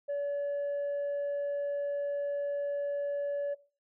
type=tone; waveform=sine; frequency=571 Hz; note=D5; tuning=49 cents flat; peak=-28 dBFS; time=0.08-3.55 s; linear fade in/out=20 ms; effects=noise-tail reverb RT60 0.4 s tail -20 dB re dry + tanh soft clip ceiling -29 dBFS